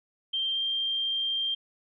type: tone with pitch glide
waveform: sine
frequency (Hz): 3158 to 3178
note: G7 to G7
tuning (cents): +12 to +23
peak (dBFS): -26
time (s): 0.33-1.55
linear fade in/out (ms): 10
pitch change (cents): +11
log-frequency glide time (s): 0.52-0.58
effects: none